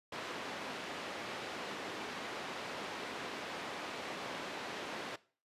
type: band-pass noise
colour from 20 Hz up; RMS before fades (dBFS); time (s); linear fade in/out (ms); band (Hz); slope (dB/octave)
pink; -43; 0.12-5.16; 5; 300 to 3600; 12
effects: noise-tail reverb RT60 0.4 s tail -19 dB re dry + resampled to 32000 Hz